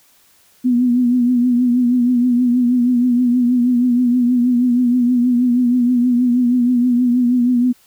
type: tone with vibrato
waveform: sine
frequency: 245.6 Hz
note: B3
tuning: 9 cents flat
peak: -11 dBFS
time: 0.64-7.73 s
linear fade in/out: 20 ms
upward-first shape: triangle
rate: 6.3 Hz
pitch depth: 62 cents each way
effects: white hiss -53 dBFS RMS until 7.86 s